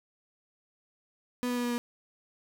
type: tone with pitch steps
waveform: 35% pulse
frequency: 246.9 / 245.1 / 243.2 / 241.4 / 239.6 Hz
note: B3 / B3 / B3 / B3 / A#3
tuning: 0 / -13 / -26 / -39 / +48 cents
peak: -27 dBFS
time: 1.43-1.78 s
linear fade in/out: 0 ms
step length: 70 ms
effects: none